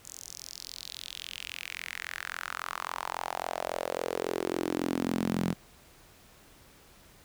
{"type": "tone with high-pass filter sweep", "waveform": "sawtooth", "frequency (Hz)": 43.65, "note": "F1", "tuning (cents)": 0, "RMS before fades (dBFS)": -35, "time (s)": [0.04, 5.54], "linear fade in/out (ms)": 20, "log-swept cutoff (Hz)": [7100, 180], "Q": 3.4, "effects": ["pink hiss -57 dBFS RMS until 7.24 s"]}